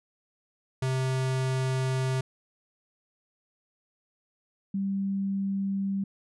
square / sine tone pair in turn, 130.81 / 195.99 Hz, C3 / G3, 0 / 0 cents, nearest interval perfect fifth, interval 700 cents, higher second, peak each -26 dBFS, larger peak neither, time 0.82-2.21 / 4.74-6.04 s, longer first, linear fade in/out 5 ms, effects resampled to 24000 Hz

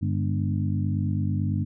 harmonic tone with a mistuned harmonic, 49 Hz, G1, in tune, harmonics 2 / 3 / 4 / 5 / 6, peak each -25 / -29 / -31 / -33 / -35 dBFS, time 0.01-1.65 s, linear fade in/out 20 ms, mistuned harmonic 4, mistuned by +62 cents, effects none

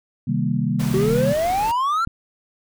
sine chord, C minor seventh, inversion none, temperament equal, 130.81 / 155.56 / 196 / 233.1 Hz, C3 / Eb3 / G3 / Bb3, 0 / 0 / 0 / 0 cents, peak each -24 dBFS, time 0.27-1.33 s, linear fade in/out 10 ms
pink noise, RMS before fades -32 dBFS, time 0.79-1.72 s, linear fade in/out 10 ms
triangle exponential sweep, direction up, 370 to 1396.9 Hz, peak -16 dBFS, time 0.94-2.05 s, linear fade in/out 2 ms
click, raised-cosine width 5 ms, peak -17 dBFS, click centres 2.074 s
effects none

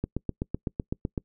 click train, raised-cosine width 3 ms, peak -15 dBFS, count 10, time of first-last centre 0.04-1.178 s, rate 7.91 Hz, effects noise-tail reverb RT60 0.1 s tail -26 dB re dry

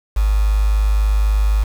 sine tone with quantisation, 51.91 Hz, G#1, in tune, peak -12 dBFS, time 0.16-1.64 s, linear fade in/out 10 ms, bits 5, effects none

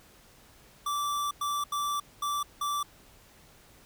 square tone bursts at uneven times, 1165 Hz, D6, 14 cents flat, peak -29 dBFS, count 5, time 0.86-1.31 / 1.41-1.64 / 1.72-2 / 2.22-2.43 / 2.61-2.83 s, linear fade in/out 5 ms, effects pink hiss -57 dBFS RMS until 3.85 s

